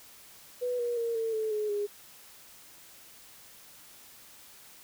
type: tone with pitch steps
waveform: sine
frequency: 493.9 / 479 / 464.6 / 450.6 / 437 / 423.8 / 411 Hz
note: B4 / A#4 / A#4 / A4 / A4 / G#4 / G#4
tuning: 0 / +47 / -6 / +41 / -12 / +35 / -18 cents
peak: -28 dBFS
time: 0.61-1.87 s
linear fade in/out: 20 ms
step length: 180 ms
effects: white hiss -53 dBFS RMS until 4.83 s